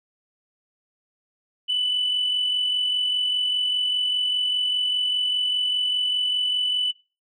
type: tone pair together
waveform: sine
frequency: 2945 / 2990 Hz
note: F#7 / F#7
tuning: -9 / +17 cents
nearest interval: unison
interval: 26 cents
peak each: -31 / -20 dBFS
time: 1.68-6.92 s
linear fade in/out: 20 ms
effects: noise-tail reverb RT60 0.3 s tail -21 dB re dry + tanh soft clip ceiling -16 dBFS